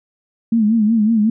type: tone with vibrato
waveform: sine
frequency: 219.6 Hz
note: A3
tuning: 3 cents flat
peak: -11 dBFS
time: 0.52-1.3 s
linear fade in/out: 5 ms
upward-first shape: sine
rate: 5.4 Hz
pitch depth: 95 cents each way
effects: none